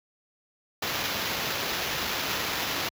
white noise with sample-and-hold, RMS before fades -30 dBFS, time 0.82-2.89 s, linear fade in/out 5 ms, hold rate 8820 Hz, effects high-pass 60 Hz 12 dB/octave

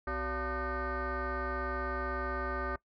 sine tone with frequency modulation, 574 Hz, D5, 40 cents flat, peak -31 dBFS, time 0.07-2.76 s, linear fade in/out 5 ms, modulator 318 Hz, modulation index 3.3, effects noise-tail reverb RT60 0.1 s tail -20 dB re dry + tanh soft clip ceiling -28 dBFS

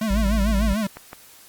square tone with vibrato, 207.7 Hz, G#3, in tune, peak -22 dBFS, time 0.01-0.87 s, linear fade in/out 5 ms, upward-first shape sine, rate 6.7 Hz, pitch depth 130 cents each way
triangle tone, 54.4 Hz, A1, 19 cents flat, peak -17 dBFS, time 0.1-0.74 s, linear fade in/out 10 ms
clicks, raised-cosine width 0.5 ms, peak -20 dBFS, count 2, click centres 0.97 / 1.131 s
effects white hiss -48 dBFS RMS until 1.48 s + Opus 48 kbps

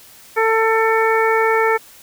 harmonic tone, 446.2 Hz, A4, 24 cents sharp, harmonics 1 / 2 / 3 / 4 / 5, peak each -16 / -19 / -21 / -22 / -23 dBFS, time 0.36-1.78 s, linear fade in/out 20 ms, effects white hiss -44 dBFS RMS until 2.02 s

